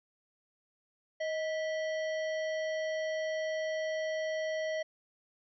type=harmonic tone with a mistuned harmonic; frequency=629 Hz; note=D#5; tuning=19 cents sharp; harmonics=1 / 3 / 5 / 7 / 9; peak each=-32 / -40 / -48 / -54 / -54 dBFS; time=1.2-4.83 s; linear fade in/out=10 ms; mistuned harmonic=3; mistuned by=+71 cents; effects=none